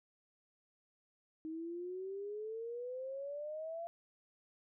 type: exponential sweep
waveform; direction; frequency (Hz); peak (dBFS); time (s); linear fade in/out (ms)
sine; up; 313.6 to 685; -40; 1.45-3.87; 0
effects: none